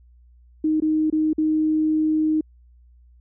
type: tone with dropouts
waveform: sine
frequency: 311.1 Hz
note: D#4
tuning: in tune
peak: -17 dBFS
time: 0.64-2.41 s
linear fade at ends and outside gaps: 5 ms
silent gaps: 0.802-0.821 / 1.101-1.125 / 1.332-1.381 s
effects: added 60 Hz sine -49 dBFS peak until 3.2 s